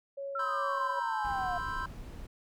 sine tone with tremolo, 554.4 Hz, C#5, in tune, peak -35 dBFS, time 0.17-1 s, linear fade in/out 10 ms, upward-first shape sine, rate 2.5 Hz, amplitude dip 45%
sine exponential sweep, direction down, 1365 to 698.5 Hz, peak -32 dBFS, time 0.35-1.58 s, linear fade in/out 5 ms
triangle chord, C major seventh, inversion third, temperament equal, 987.8 / 1046.5 / 1318.5 / 1568 Hz, B5 / C6 / E6 / G6, 0 / 0 / 0 / 0 cents, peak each -39 / -36 / -39 / -37 dBFS, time 0.39-1.86 s, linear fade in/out 5 ms
brown noise, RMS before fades -43 dBFS, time 1.24-2.27 s, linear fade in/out 10 ms
effects none

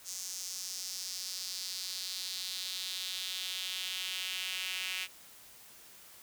sawtooth tone with high-pass filter sweep, 185.6 Hz, F#3, 6 cents sharp, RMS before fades -39 dBFS, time 0.04-5.08 s, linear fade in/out 50 ms, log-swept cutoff 6200 to 2600 Hz, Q 2.9, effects white hiss -55 dBFS RMS until 6.22 s

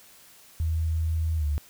sine tone with pitch glide, 80.6 to 73.48 Hz, E2 to D2, -38 to +2 cents, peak -23 dBFS, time 0.6-1.58 s, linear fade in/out 0 ms, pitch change -160 cents, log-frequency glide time 1.37-1.45 s, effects white hiss -53 dBFS RMS until 1.69 s

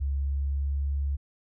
sine tone with pitch glide, 69.3 to 70.11 Hz, C#2 to C#2, 0 to +20 cents, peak -25 dBFS, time 0-1.17 s, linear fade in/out 20 ms, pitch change +20 cents, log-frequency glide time 0.15-0.91 s, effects none

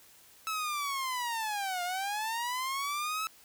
sawtooth linear two-way sweep, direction down then up, 1309 to 701 to 1309 Hz, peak -28 dBFS, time 0.47-3.27 s, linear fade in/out 0 ms, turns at 1.83 s, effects white hiss -58 dBFS RMS until 3.44 s

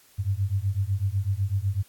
sine beating tone pair, 94.3 / 102.3 Hz, F#2 / G#2, +33 / -26 cents, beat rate 8 Hz, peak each -26 dBFS, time 0.18-1.83 s, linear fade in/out 20 ms, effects white hiss -57 dBFS RMS until 1.88 s + AAC 64 kbps

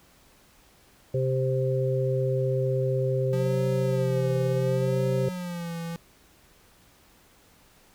harmonic tone, 130.81 Hz, C3, in tune, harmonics 1 / 3 / 4, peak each -25 / -29 / -28 dBFS, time 1.14-5.29 s, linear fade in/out 5 ms
square tone with vibrato, 176.4 Hz, F3, 18 cents sharp, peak -32 dBFS, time 3.33-5.96 s, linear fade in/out 0 ms, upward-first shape sine, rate 0.7 Hz, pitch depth 91 cents each way
effects pink hiss -58 dBFS RMS until 7.94 s

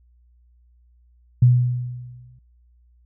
sine tone with exponential decay, 123.47 Hz, B2, in tune, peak -8 dBFS, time 1.42-2.39 s, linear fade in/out 5 ms, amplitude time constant 210 ms, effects added 60 Hz sine -53 dBFS peak until 3.05 s

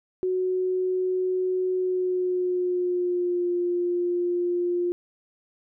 sine tone with pitch glide, 369.5 to 352 Hz, F#4 to F4, -2 to +14 cents, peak -22 dBFS, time 0.23-4.92 s, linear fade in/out 0 ms, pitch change -84 cents, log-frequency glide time 1.74-3.5 s, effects none

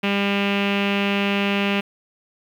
sawtooth tone with low-pass filter, 200 Hz, G3, 35 cents sharp, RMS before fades -21 dBFS, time 0.03-1.81 s, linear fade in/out 10 ms, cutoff 2700 Hz, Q 5.3, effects 8-bit

